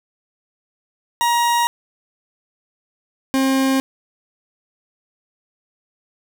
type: tone pair in turn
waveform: 40% pulse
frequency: 947 / 266.9 Hz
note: A#5 / C4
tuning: +27 / +35 cents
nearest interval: octave + minor seventh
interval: 2192 cents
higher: first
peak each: -14 dBFS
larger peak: neither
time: 1.21-1.67 / 3.34-3.8 s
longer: neither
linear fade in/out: 0 ms
effects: none